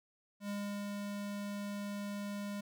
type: tone with ADSR envelope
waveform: square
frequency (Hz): 203.3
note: G#3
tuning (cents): -37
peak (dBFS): -37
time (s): 0.4-2.61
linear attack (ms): 91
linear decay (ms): 350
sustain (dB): -2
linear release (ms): 8
effects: none